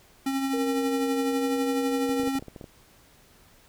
square tone with tremolo, 270 Hz, C#4, 45 cents flat, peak -24 dBFS, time 0.26-2.39 s, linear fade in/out 5 ms, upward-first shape triangle, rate 12 Hz, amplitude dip 45%
sine tone with pitch glide, 468.5 to 477.2 Hz, A#4 to A#4, +9 to +41 cents, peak -28 dBFS, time 0.53-2.29 s, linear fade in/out 10 ms, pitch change +32 cents, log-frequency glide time 1.21-1.5 s
clicks, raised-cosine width 2 ms, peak -27 dBFS, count 11, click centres 2.093 / 2.198 / 2.234 / 2.275 / 2.354 / 2.394 / 2.425 / 2.483 / 2.562 / 2.612 / 2.642 s
effects pink hiss -57 dBFS RMS until 3.68 s

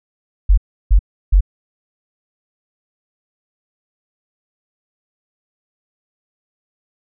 sine tone bursts, 46.55 Hz, F#1, 11 cents sharp, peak -6 dBFS, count 3, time 0.49-1.408 s, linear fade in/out 10 ms, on 86 ms, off 330 ms, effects none

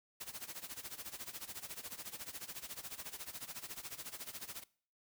white noise with tremolo, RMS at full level -44 dBFS, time 0.2-4.64 s, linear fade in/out 10 ms, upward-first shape sine, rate 14 Hz, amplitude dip 85%, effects noise-tail reverb RT60 0.5 s tail -22 dB re dry

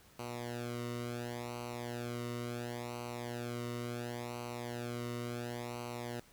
sawtooth tone with flanger, 120 Hz, B2, 49 cents flat, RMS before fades -41 dBFS, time 0.19-6.2 s, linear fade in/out 5 ms, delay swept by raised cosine 0.57 to 1.22 ms, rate 0.71 Hz, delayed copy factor -0.8, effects pink hiss -62 dBFS RMS until 6.32 s

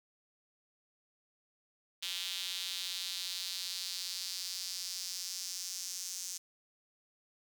square tone with high-pass filter sweep, 91.3 Hz, F#2, 23 cents flat, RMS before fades -40 dBFS, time 2.02-6.38 s, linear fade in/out 10 ms, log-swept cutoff 3400 to 6100 Hz, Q 2.9, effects none

